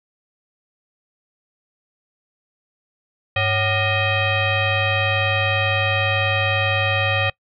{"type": "tone with frequency modulation", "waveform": "sine", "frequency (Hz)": 1207, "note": "D6", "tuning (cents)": 47, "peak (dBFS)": -16, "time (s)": [3.36, 7.3], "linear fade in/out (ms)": 5, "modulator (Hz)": 654, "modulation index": 2.9, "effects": ["noise-tail reverb RT60 0.1 s tail -24 dB re dry", "MP3 96 kbps"]}